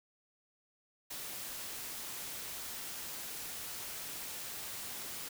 white noise, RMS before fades -43 dBFS, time 1.1-5.29 s, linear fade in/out 10 ms, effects none

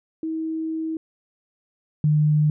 sine tone pair in turn, 320.2 / 151.11 Hz, D#4 / D3, +50 / +50 cents, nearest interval octave + minor second, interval 1300 cents, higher first, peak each -24 / -15 dBFS, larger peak second, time 0.23-0.97 / 2.04-2.5 s, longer first, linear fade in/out 2 ms, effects none

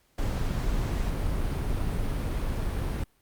brown noise, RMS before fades -28 dBFS, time 0.18-3.04 s, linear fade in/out 5 ms, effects pink hiss -67 dBFS RMS until 3.21 s + Opus 48 kbps

